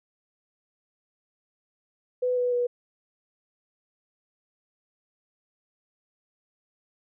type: tone with pitch steps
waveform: sine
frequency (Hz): 499.3 / 493 / 486.8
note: B4 / B4 / B4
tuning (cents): +19 / -3 / -25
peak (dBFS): -22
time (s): 2.22-2.67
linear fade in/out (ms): 10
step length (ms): 150
effects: none